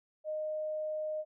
sine tone, 617 Hz, D#5, 15 cents flat, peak -33 dBFS, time 0.24-1.25 s, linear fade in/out 50 ms, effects none

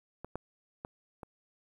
clicks, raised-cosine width 1 ms, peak -27 / -22 / -25 / -29 dBFS, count 4, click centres 0.246 / 0.356 / 0.849 / 1.232 s, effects 10-bit

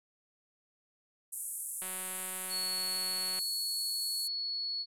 pink band-pass noise, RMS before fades -40 dBFS, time 1.32-4.28 s, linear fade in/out 10 ms, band 8400 to 12000 Hz, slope 48 dB/octave
click train, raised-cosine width 0.3 ms, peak -29 dBFS, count 293, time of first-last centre 1.82-3.39 s, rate 186 Hz
sine tone, 4386 Hz, C#8, 19 cents flat, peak -33 dBFS, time 2.49-4.86 s, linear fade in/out 50 ms
effects none

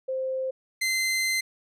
sine / sawtooth tone pair in turn, 523.3 / 2070 Hz, C5 / C7, 0 / -19 cents, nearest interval 2 octaves, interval 2381 cents, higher second, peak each -26 / -20 dBFS, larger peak second, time 0.08-0.51 / 0.81-1.41 s, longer second, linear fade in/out 10 ms, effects low-pass 12000 Hz 12 dB/octave

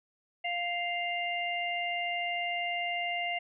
harmonic tone, 698.5 Hz, F5, in tune, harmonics 1 / 3 / 4, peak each -34 / -34 / -36 dBFS, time 0.44-3.39 s, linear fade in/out 10 ms, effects none

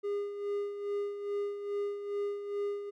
triangle tone with tremolo, 406.9 Hz, G#4, 35 cents flat, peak -28 dBFS, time 0.03-2.91 s, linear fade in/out 20 ms, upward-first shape sine, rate 2.4 Hz, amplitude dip 60%, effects none

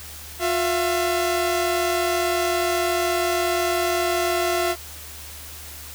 sawtooth tone pair together, 356.6 / 673.2 Hz, F4 / E5, +36 / +36 cents, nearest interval major seventh, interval 1100 cents, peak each -19 dBFS, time 0.39-4.76 s, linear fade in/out 50 ms, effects added 75 Hz sine -42 dBFS peak until 5.94 s + white hiss -39 dBFS RMS until 5.94 s

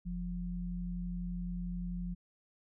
sine tone pair together, 44.2 / 176.8 Hz, F1 / F3, +22 / +22 cents, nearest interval 2 octaves, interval 2400 cents, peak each -39 / -37 dBFS, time 0.05-2.15 s, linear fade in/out 20 ms, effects none

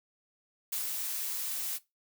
blue noise with ADSR envelope, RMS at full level -33 dBFS, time 0.72-1.79 s, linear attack 7 ms, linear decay 130 ms, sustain -2 dB, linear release 35 ms, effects noise-tail reverb RT60 0.2 s tail -18 dB re dry

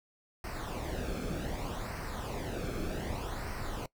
brown noise with flanger, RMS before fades -37 dBFS, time 0.44-3.86 s, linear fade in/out 2 ms, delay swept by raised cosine 0.28 to 1.06 ms, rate 0.65 Hz, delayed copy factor -0.65, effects noise-tail reverb RT60 0.1 s tail -21 dB re dry

